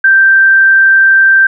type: tone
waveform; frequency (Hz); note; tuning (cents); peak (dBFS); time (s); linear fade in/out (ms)
sine; 1568; G6; 0; -3; 0.04-1.47; 5
effects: none